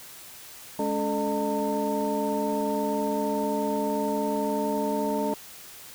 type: tone cluster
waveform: sine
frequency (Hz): 210 / 281.4 / 436.3 / 606 / 906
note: G#3 / C#4 / A4 / D#5 / A#5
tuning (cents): +19 / +26 / -15 / -46 / -50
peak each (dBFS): -30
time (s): 0.79-5.34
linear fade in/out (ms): 2
effects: tanh soft clip ceiling -16 dBFS + white hiss -45 dBFS RMS until 5.94 s